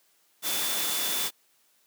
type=tone in noise; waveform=sine; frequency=3500 Hz; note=A7; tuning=10 cents flat; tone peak=-34 dBFS; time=0.42-1.31 s; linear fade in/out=50 ms; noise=white; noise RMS=-29 dBFS; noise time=0.42-1.31 s; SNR=-8 dB; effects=white hiss -66 dBFS RMS until 1.86 s + high-pass 200 Hz 12 dB/octave